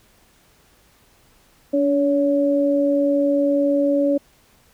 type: tone pair together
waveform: sine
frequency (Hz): 286 / 564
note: D4 / C#5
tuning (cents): -46 / +30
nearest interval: octave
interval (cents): 1176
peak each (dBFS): -18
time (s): 1.73-4.18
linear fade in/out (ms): 10
effects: pink hiss -56 dBFS RMS until 4.73 s